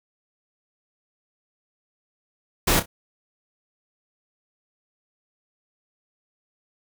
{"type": "noise with echo", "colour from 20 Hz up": "pink", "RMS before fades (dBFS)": -19, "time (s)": [2.67, 2.8], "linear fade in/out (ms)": 10, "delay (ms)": 30, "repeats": 2, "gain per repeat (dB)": -12, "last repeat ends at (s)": 2.86, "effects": []}